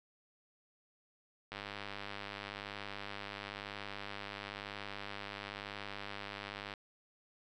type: click train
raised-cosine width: 0.3 ms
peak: -26 dBFS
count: 528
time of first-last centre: 1.52-6.738 s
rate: 101 Hz
effects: none